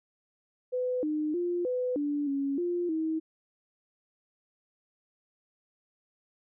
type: tone with pitch steps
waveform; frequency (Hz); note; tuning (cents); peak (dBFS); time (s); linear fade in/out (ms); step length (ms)
sine; 502 / 304.7 / 350.9 / 501 / 290.8 / 277.5 / 350.4 / 318.6; B4 / D#4 / F4 / B4 / D4 / C#4 / F4 / D#4; +28 / -36 / +8 / +25 / -17 / +2 / +6 / +41; -27; 0.72-3.2; 20; 310
effects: none